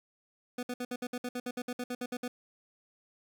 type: tone bursts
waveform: 25% pulse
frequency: 246.9 Hz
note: B3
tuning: in tune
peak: -30 dBFS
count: 16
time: 0.58-2.28 s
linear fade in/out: 5 ms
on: 50 ms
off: 60 ms
effects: none